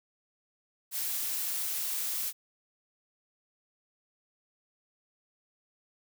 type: noise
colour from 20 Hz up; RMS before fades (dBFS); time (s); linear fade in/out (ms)
blue; -33; 0.91-2.33; 50
effects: none